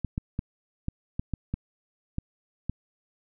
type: clicks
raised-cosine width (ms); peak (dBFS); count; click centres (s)
5; -16; 9; 0.047 / 0.179 / 0.391 / 0.884 / 1.195 / 1.337 / 1.54 / 2.184 / 2.696
effects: none